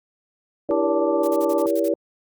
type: chord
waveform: sine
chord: E diminished seventh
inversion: none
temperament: just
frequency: 329.6 / 395.6 / 474.7 / 569.6 Hz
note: E4 / G4 / Bb4 / Db5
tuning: 0 / +16 / +31 / +47 cents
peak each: -23 / -26 / -25 / -22 dBFS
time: 0.69-1.94 s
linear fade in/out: 2 ms
type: harmonic tone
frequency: 293.2 Hz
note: D4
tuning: 3 cents flat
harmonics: 1 / 2 / 3 / 4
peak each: -30 / -33 / -29 / -32 dBFS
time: 0.71-1.66 s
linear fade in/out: 0 ms
type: noise bursts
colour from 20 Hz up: blue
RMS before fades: -37 dBFS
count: 8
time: 1.23-1.885 s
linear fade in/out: 5 ms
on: 46 ms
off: 41 ms
effects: Opus 48 kbps